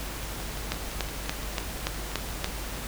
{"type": "two click trains", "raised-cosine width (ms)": 0.2, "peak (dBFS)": [-9, -22], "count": [7, 14], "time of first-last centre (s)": [[0.72, 2.444], [0.23, 2.46]], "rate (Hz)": [3.48, 5.83], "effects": ["added 50 Hz sine -37 dBFS peak until 2.87 s", "pink hiss -37 dBFS RMS until 2.87 s"]}